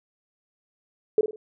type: tone with echo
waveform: sine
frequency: 431.1 Hz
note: A4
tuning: 35 cents flat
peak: -14 dBFS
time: 1.18-1.21 s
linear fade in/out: 2 ms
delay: 50 ms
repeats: 3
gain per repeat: -9 dB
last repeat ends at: 1.36 s
effects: none